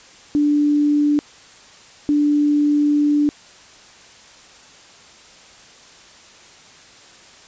sine tone bursts at uneven times, 293.7 Hz, D4, in tune, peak -13 dBFS, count 2, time 0.35-1.19 / 2.09-3.29 s, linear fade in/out 0 ms, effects white hiss -45 dBFS RMS until 7.47 s + resampled to 16000 Hz

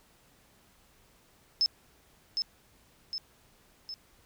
sine tone with echo, 5230 Hz, E8, 15 cents flat, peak -22 dBFS, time 1.61-1.66 s, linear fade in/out 0 ms, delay 760 ms, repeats 3, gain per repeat -5 dB, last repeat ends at 3.94 s, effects pink hiss -63 dBFS RMS until 4.25 s

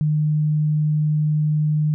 sine tone, 152 Hz, D#3, 40 cents flat, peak -16 dBFS, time 0.01-1.94 s, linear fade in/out 0 ms, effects none

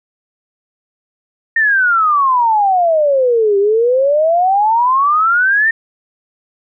sine exponential two-way sweep, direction down then up, 1840 to 392 to 1840 Hz, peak -9 dBFS, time 1.56-5.71 s, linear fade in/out 5 ms, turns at 3.58 s, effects none

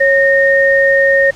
sine tone pair together, 548.2 / 1844 Hz, C#5 / A#6, -19 / -19 cents, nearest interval octave + major sixth, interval 2100 cents, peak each -10 dBFS, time 0-1.31 s, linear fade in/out 10 ms, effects pink hiss -38 dBFS RMS until 1.35 s + low-pass 7000 Hz 12 dB/octave

